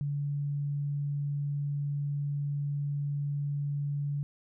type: tone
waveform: sine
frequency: 143.6 Hz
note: D3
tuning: 39 cents flat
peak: -29 dBFS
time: 0.01-4.23 s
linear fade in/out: 0 ms
effects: none

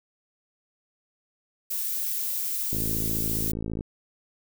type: noise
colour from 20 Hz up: violet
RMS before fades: -29 dBFS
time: 1.7-3.52 s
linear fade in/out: 10 ms
type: click train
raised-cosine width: 3 ms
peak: -19 dBFS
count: 60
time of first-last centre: 2.73-3.809 s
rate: 54.7 Hz
effects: none

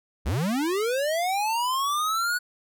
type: linear sweep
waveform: square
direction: up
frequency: 51.1 to 1480 Hz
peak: -24 dBFS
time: 0.25-2.39 s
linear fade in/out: 20 ms
effects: none

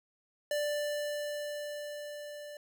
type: tone with level ramp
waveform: square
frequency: 589 Hz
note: D5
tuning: 5 cents sharp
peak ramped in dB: -30 to -44 dBFS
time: 0.51-2.57 s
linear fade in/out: 2 ms
effects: none

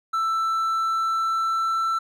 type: tone with pitch glide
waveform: triangle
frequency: 1327 to 1334.7 Hz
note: E6 to E6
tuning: +11 to +21 cents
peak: -19 dBFS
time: 0.13-1.99 s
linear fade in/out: 10 ms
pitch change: +10 cents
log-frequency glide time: 0.34-1.81 s
effects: none

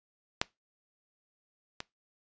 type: clicks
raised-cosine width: 0.2 ms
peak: -8 / -19 dBFS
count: 2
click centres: 0.415 / 1.804 s
effects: noise-tail reverb RT60 0.2 s tail -22 dB re dry + resampled to 16000 Hz

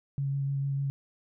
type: tone with vibrato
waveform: sine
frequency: 138.59 Hz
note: C#3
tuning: in tune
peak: -27 dBFS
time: 0.18-0.9 s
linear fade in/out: 0 ms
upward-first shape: square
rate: 6.7 Hz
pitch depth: 10 cents each way
effects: none

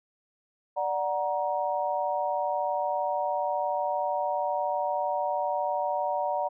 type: chord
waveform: sine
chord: D augmented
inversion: none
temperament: equal with one note detuned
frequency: 587.3 / 740 / 941 Hz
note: D5 / F#5 / A#5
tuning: 0 / 0 / +16 cents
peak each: -30 dBFS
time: 0.76-6.49 s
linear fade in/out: 20 ms
effects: none

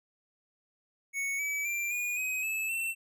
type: tone with pitch steps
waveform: square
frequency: 2217 / 2290 / 2365 / 2443 / 2523 / 2606 / 2692 Hz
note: C#7 / D7 / D7 / D#7 / D#7 / E7 / E7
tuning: 0 / -44 / +12 / -32 / +23 / -20 / +36 cents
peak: -31 dBFS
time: 1.13-2.95 s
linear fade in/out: 50 ms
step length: 260 ms
effects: none

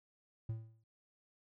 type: tone with exponential decay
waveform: triangle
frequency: 111.8 Hz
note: A2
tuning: 28 cents sharp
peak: -32 dBFS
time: 0.49-0.84 s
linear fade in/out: 5 ms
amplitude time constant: 75 ms
effects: none

